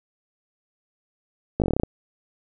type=slowing click train; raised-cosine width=2 ms; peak=-8 dBFS; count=10; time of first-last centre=1.6-1.834 s; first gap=18 ms; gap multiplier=1.09; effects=none